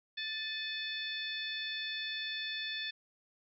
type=harmonic tone with a mistuned harmonic; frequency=880 Hz; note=A5; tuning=in tune; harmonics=2 / 3 / 4 / 5 / 6; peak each=-41 / -45 / -39 / -45 / -52 dBFS; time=0.17-2.91 s; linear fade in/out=10 ms; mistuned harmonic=3; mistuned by=-68 cents; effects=none